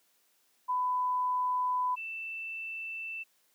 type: tone pair in turn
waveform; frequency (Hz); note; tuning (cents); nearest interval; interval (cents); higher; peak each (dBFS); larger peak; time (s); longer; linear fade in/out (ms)
sine; 1000 / 2661; B5 / E7; +21 / +16; octave + perfect fourth; 1695; second; -27 / -36; first; 0.68-1.96 / 1.96-3.24; neither; 20
effects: white hiss -70 dBFS RMS until 3.54 s + high-pass 200 Hz 12 dB/octave